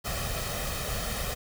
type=noise with comb filter; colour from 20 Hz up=pink; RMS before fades=-32 dBFS; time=0.04-1.35 s; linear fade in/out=20 ms; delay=1.6 ms; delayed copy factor=+0.65; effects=none